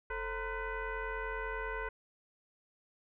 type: tone with frequency modulation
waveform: sine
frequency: 533 Hz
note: C5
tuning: 32 cents sharp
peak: -35 dBFS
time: 0.1-1.89 s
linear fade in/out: 5 ms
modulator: 488 Hz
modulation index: 2.9
effects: none